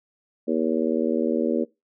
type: harmonic tone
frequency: 79.8 Hz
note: D#2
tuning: 44 cents sharp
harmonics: 3 / 4 / 5 / 6 / 7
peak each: -25 / -26 / -28 / -28 / -29 dBFS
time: 0.47-1.65 s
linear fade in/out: 20 ms
effects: noise-tail reverb RT60 0.2 s tail -20 dB re dry